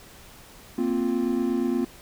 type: chord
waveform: triangle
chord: Bb suspended second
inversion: none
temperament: equal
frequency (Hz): 233.1 / 261.6 / 349.2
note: Bb3 / C4 / F4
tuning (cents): 0 / 0 / 0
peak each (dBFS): -25 / -24 / -25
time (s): 0.78-1.85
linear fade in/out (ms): 5
effects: pink hiss -48 dBFS RMS until 2.01 s